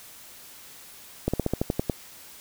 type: slowing click train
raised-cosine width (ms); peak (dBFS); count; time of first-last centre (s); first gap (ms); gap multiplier
2; -10; 9; 1.28-1.898; 56; 1.09
effects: white hiss -47 dBFS RMS until 2.4 s